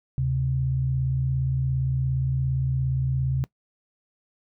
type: tone pair together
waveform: sine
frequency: 73.42 / 130.73 Hz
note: D2 / C3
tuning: 0 / -1 cents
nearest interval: minor seventh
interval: 999 cents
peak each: -30 / -22 dBFS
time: 0.18-3.44 s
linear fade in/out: 0 ms
effects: noise-tail reverb RT60 0.1 s tail -21 dB re dry